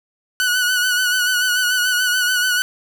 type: tone with vibrato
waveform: sawtooth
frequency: 1480 Hz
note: F#6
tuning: in tune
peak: -12 dBFS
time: 0.4-2.62 s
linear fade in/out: 0 ms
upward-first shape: sine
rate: 6.9 Hz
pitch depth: 41 cents each way
effects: none